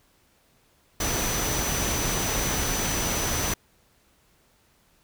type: tone in noise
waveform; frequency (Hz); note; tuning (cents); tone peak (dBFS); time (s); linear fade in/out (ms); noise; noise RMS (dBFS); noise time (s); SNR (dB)
sine; 6000; F#8; +23; -31; 1-3.54; 5; pink; -27; 1-3.54; -7
effects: pink hiss -63 dBFS RMS until 5.03 s